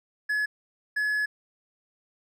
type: tone pair in turn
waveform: triangle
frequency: 1700 / 1700 Hz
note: G#6 / G#6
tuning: +40 / +40 cents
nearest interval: unison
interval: 0 cents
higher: neither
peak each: -22 dBFS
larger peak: neither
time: 0.29-0.46 / 0.96-1.26 s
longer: second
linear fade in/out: 10 ms
effects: none